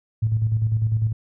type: tone with tremolo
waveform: sine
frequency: 110 Hz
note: A2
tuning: in tune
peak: -16 dBFS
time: 0.22-1.13 s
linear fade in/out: 10 ms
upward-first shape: square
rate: 10 Hz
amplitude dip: 50%
effects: none